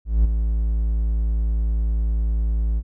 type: tone with ADSR envelope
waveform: triangle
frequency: 55 Hz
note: A1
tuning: in tune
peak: -9 dBFS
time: 0.05-2.83 s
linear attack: 200 ms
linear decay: 6 ms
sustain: -7 dB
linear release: 55 ms
effects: none